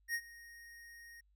square tone with ADSR envelope, 1864.7 Hz, A#6, in tune, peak -33 dBFS, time 0.08-1.21 s, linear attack 62 ms, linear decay 63 ms, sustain -20 dB, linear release 10 ms, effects added 50 Hz sine -68 dBFS peak until 1.35 s

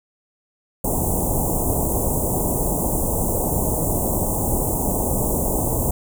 pink band-stop noise, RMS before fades -21 dBFS, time 0.84-5.91 s, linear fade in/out 5 ms, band 920 to 7400 Hz, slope 48 dB/octave, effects none

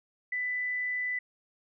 sine tone, 1992 Hz, B6, 14 cents sharp, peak -29 dBFS, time 0.32-1.19 s, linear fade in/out 5 ms, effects none

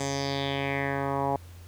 10% pulse tone with low-pass filter sweep, 138.59 Hz, C#3, in tune, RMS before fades -29 dBFS, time 0-1.36 s, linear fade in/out 2 ms, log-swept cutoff 7400 to 820 Hz, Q 3.6, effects added 87 Hz sine -44 dBFS peak until 1.67 s + pink hiss -55 dBFS RMS until 1.67 s

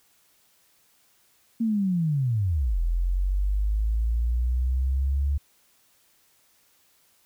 sine linear two-way sweep, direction down then up, 233.1 to 41.2 to 71.5 Hz, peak -21 dBFS, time 1.6-5.38 s, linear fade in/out 10 ms, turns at 2.79 s, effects white hiss -63 dBFS RMS until 7.25 s

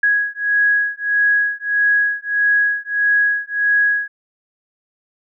sine beating tone pair, 1661.2 / 1662.8 Hz, G#6 / G#6, 0 / +2 cents, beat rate 1.6 Hz, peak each -17 / -17 dBFS, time 0.03-4.08 s, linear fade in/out 5 ms, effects none

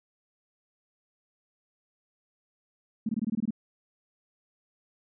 sine tone bursts, 220 Hz, A3, in tune, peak -25 dBFS, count 9, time 3.06-3.507 s, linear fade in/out 5 ms, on 31 ms, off 21 ms, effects none

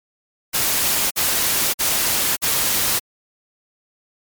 white noise bursts, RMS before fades -19 dBFS, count 4, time 0.53-2.997 s, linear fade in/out 20 ms, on 580 ms, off 49 ms, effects MP3 96 kbps

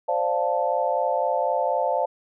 sine chord, D minor seventh, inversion third, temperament equal, 523.3 / 587.3 / 698.5 / 880 Hz, C5 / D5 / F5 / A5, 0 / 0 / 0 / 0 cents, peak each -26 dBFS, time 0.08-2.06 s, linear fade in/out 10 ms, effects none

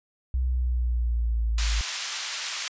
sine exponential sweep, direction down, 64 to 53.9 Hz, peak -22 dBFS, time 0.34-1.81 s, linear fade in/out 0 ms
white band-pass noise, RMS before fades -32 dBFS, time 1.58-2.68 s, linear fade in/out 2 ms, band 1300 to 6400 Hz, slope 12 dB/octave
effects resampled to 16000 Hz

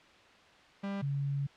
45% pulse / sine tone pair in turn, 198.3 / 140.22 Hz, G3 / C#3, +20 / +20 cents, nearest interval tritone, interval 600 cents, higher first, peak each -34 / -30 dBFS, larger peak second, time 0.83-1.02 / 1.02-1.47 s, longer second, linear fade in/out 10 ms, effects white hiss -58 dBFS RMS until 1.56 s + low-pass 3000 Hz 12 dB/octave

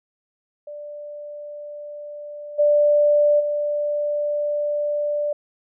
sine tone with level steps, 589 Hz, D5, 5 cents sharp, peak -32 / -13 / -20 dBFS, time 0.67-5.33 s, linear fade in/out 5 ms, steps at 2.58 / 3.39 s, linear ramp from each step 20 ms, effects none

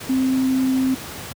sine tone in noise, 261.7 Hz, C4, in tune, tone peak -16 dBFS, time 0.09-0.95 s, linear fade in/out 10 ms, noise pink, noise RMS -33 dBFS, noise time 0-1.33 s, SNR +14 dB, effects high-pass 80 Hz 12 dB/octave

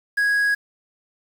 triangle tone with quantisation, 1657 Hz, G#6, 4 cents flat, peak -15 dBFS, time 0.17-0.55 s, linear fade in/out 10 ms, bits 7, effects none

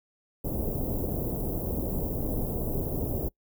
pink band-stop noise, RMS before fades -30 dBFS, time 0.44-3.29 s, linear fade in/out 10 ms, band 590 to 15000 Hz, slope 24 dB/octave, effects noise-tail reverb RT60 0.1 s tail -23 dB re dry

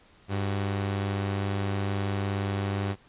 sawtooth tone pair together, 99.35 / 375.1 Hz, G2 / F#4, +24 / +24 cents, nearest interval octave + major seventh, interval 2300 cents, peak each -23 / -35 dBFS, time 0.28-2.96 s, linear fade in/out 50 ms, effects pink hiss -58 dBFS RMS until 3.08 s + resampled to 8000 Hz

